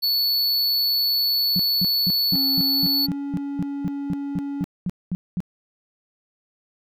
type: tone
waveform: square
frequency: 4435 Hz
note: C#8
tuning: in tune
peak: -19 dBFS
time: 0.02-3.07 s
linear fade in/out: 20 ms
type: tone bursts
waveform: sine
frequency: 179.9 Hz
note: F#3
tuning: 48 cents flat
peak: -21 dBFS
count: 16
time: 1.56-5.404 s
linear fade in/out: 0 ms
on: 34 ms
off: 220 ms
type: tone with pitch glide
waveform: triangle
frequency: 269.7 to 281.5 Hz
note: C#4 to C#4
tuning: -47 to +27 cents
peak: -24 dBFS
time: 2.33-4.64 s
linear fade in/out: 0 ms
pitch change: +74 cents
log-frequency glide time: 2.6-3.17 s
effects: none